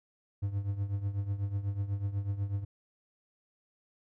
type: tone with tremolo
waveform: triangle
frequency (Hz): 100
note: G2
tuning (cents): +35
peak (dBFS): -25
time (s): 0.42-2.65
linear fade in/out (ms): 10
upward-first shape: triangle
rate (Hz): 8.1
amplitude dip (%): 80
effects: none